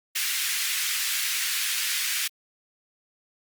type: high-pass noise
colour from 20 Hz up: pink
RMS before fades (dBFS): -27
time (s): 0.15-2.28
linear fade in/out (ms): 10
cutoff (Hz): 1800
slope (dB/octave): 24
effects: Opus 32 kbps